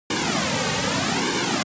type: noise with flanger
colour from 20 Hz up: pink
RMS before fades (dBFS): -22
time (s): 0.1-1.63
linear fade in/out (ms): 5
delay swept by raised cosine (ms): 1.5 to 3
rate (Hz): 0.82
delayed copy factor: -0.95
effects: high-pass 150 Hz 12 dB/octave + resampled to 16000 Hz